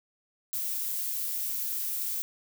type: noise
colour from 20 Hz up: violet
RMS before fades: -32 dBFS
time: 0.53-2.22 s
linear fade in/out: 0 ms
effects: none